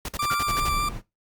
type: noise bursts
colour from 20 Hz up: pink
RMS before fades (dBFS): -31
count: 8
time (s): 0.05-0.687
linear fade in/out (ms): 2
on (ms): 35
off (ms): 51
type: tone with vibrato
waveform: 40% pulse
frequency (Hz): 1177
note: D6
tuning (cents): +3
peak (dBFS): -23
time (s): 0.19-0.89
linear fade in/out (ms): 5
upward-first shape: sine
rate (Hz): 5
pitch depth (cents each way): 11
type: tone with exponential decay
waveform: sine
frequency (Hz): 1393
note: F6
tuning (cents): -5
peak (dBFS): -25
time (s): 0.3-0.7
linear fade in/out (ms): 2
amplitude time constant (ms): 85
type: noise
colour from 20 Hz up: brown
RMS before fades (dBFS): -32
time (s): 0.45-1.02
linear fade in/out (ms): 50
effects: noise-tail reverb RT60 0.2 s tail -18 dB re dry + Opus 48 kbps